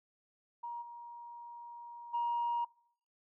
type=tone with level steps; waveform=sine; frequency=947 Hz; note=A#5; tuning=27 cents sharp; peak=-38 / -45 / -29 dBFS; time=0.63-2.65 s; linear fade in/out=10 ms; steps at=0.81 / 2.13 s; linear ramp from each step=20 ms; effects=noise-tail reverb RT60 0.6 s tail -23 dB re dry + tanh soft clip ceiling -27 dBFS